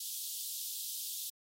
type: high-pass noise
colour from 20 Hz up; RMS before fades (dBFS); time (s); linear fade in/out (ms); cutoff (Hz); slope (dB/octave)
white; -40; 0-1.3; 5; 3200; 48
effects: AAC 48 kbps